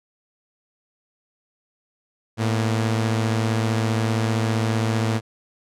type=tone pair together; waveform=sawtooth; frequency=110.79 / 236.8 Hz; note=A2 / A#3; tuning=+12 / +27 cents; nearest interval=octave + minor second; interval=1315 cents; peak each=-16 / -25 dBFS; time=2.37-5.21 s; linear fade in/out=50 ms; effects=low-pass 9000 Hz 12 dB/octave